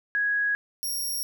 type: tone pair in turn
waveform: sine / 10% pulse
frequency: 1661.2 / 5588 Hz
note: G#6 / F8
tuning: 0 / 0 cents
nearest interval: octave + major sixth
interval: 2100 cents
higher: second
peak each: -22 dBFS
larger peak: neither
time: 0.15-0.55 / 0.83-1.23 s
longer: neither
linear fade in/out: 0 ms
effects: none